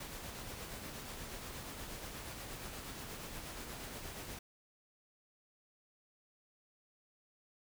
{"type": "noise with tremolo", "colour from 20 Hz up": "pink", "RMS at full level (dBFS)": -45, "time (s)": [0, 4.39], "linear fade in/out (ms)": 5, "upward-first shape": "sine", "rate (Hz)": 8.4, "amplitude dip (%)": 30, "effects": []}